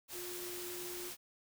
sine tone in noise, 355.4 Hz, F4, 30 cents sharp, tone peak -45 dBFS, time 0.12-1.12 s, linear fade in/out 50 ms, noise white, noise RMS -45 dBFS, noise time 0.08-1.17 s, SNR -3 dB, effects none

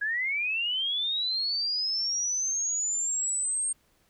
sine linear sweep, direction up, 1638 to 8620 Hz, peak -26 dBFS, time 0.01-3.73 s, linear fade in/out 10 ms, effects pink hiss -67 dBFS RMS until 4.09 s

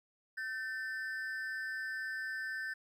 triangle ring-modulated tone, 1660 Hz, G#6, 1 cent flat, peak -32 dBFS, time 0.37-2.74 s, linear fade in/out 10 ms, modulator 122 Hz, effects 12-bit

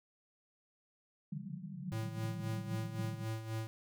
white band-pass noise, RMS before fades -44 dBFS, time 1.32-3.25 s, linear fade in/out 5 ms, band 140 to 200 Hz, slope 96 dB/octave
square tone with tremolo, 111.3 Hz, A2, 20 cents sharp, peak -36 dBFS, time 1.92-3.67 s, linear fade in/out 0 ms, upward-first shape sine, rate 3.8 Hz, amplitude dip 65%
effects none

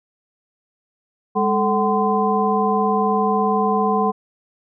sine tone cluster, 204.7 / 438 / 753 / 1030 Hz, G#3 / A4 / F#5 / C6, -25 / -8 / +30 / -28 cents, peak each -21 dBFS, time 1.35-4.12 s, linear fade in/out 20 ms, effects none

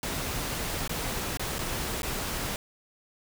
pink noise with dropouts, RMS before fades -32 dBFS, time 0.03-2.56 s, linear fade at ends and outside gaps 1 ms, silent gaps 0.877-0.894 / 1.372-1.395 / 1.584-1.59 / 2.02-2.031 s, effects none

